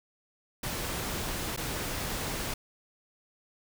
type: noise with dropouts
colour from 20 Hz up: pink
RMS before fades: -34 dBFS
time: 0.63-2.54 s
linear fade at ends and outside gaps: 5 ms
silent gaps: 1.564-1.574 s
effects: none